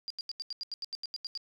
sine tone bursts, 4800 Hz, D8, 37 cents sharp, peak -34 dBFS, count 13, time 0.08-1.375 s, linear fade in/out 0 ms, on 23 ms, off 83 ms, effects none

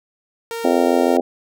sawtooth tone, 461.2 Hz, A#4, 19 cents flat, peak -21 dBFS, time 0.51-1.17 s, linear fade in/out 0 ms
harmonic tone, 86.2 Hz, F2, 22 cents flat, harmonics 3 / 4 / 5 / 6 / 7 / 8 / 9, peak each -19 / -20 / -21 / -22 / -22 / -23 / -24 dBFS, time 0.64-1.21 s, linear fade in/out 10 ms
effects none

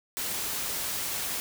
white noise, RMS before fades -32 dBFS, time 0.17-1.4 s, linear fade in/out 0 ms, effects none

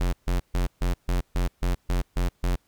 square tone bursts, 44.5 Hz, F1, 33 cents sharp, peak -22 dBFS, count 10, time 0-2.56 s, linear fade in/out 10 ms, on 130 ms, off 140 ms, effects pink hiss -67 dBFS RMS until 2.67 s

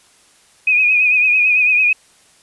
sine tone with vibrato, 2489 Hz, D#7, in tune, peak -10 dBFS, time 0.67-1.93 s, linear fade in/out 5 ms, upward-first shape triangle, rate 9 Hz, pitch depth 60 cents each way, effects white hiss -51 dBFS RMS until 2.42 s + resampled to 24000 Hz

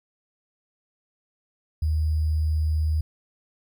sine tone with sample-and-hold, 77.78 Hz, D#2, in tune, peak -20 dBFS, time 1.82-3.01 s, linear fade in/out 5 ms, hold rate 4900 Hz, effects none

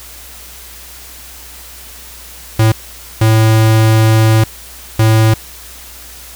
square tone bursts at uneven times, 110.6 Hz, A2, 9 cents sharp, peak -7 dBFS, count 3, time 2.59-2.72 / 3.21-4.44 / 4.99-5.34 s, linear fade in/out 5 ms, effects added 60 Hz sine -38 dBFS peak until 6.35 s + white hiss -34 dBFS RMS until 6.35 s

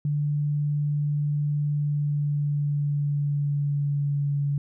sine tone with pitch glide, 146.83 to 142.65 Hz, D3 to C#3, 0 to +50 cents, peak -22 dBFS, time 0.05-4.58 s, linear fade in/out 2 ms, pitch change -50 cents, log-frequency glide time 1.71-4.42 s, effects none

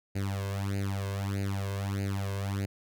sawtooth tone with flanger, 98.6 Hz, G2, 11 cents sharp, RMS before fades -32 dBFS, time 0.15-2.66 s, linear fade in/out 10 ms, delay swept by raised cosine 0.44 to 1.94 ms, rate 1.6 Hz, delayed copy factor +0.9, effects none

